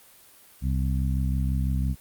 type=harmonic tone; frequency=66 Hz; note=C2; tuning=16 cents sharp; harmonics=1 / 2 / 3 / 4; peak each=-24 / -28 / -32 / -38 dBFS; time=0.61-1.96 s; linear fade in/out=50 ms; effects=white hiss -53 dBFS RMS until 2 s + Opus 32 kbps